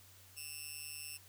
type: tone with amplitude modulation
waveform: 10% pulse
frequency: 2700 Hz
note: E7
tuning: 41 cents sharp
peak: -32 dBFS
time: 0.36-1.18 s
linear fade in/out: 20 ms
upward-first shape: sine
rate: 150 Hz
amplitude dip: 85%
effects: added 94 Hz sine -63 dBFS peak until 1.28 s + white hiss -61 dBFS RMS until 1.28 s